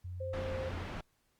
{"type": "tone with pitch glide", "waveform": "sine", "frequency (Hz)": [89.8, 87.85], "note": ["F2", "F2"], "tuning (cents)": [49, 11], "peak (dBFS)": -39, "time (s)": [0.04, 0.84], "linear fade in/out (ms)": 10, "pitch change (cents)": -38, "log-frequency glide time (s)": [0.41, 0.55]}
{"type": "tone", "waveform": "sine", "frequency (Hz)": 525, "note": "C5", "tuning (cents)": 6, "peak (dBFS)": -37, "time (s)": [0.2, 0.7], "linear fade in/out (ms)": 10}
{"type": "low-pass noise", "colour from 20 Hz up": "pink", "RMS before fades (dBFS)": -42, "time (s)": [0.33, 1.01], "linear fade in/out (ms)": 5, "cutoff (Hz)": 2500, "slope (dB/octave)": 12}
{"effects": ["pink hiss -75 dBFS RMS until 1.39 s", "Opus 48 kbps"]}